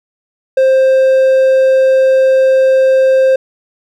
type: tone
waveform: triangle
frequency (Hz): 527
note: C5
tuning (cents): +12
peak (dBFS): -4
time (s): 0.57-3.36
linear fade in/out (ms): 5
effects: none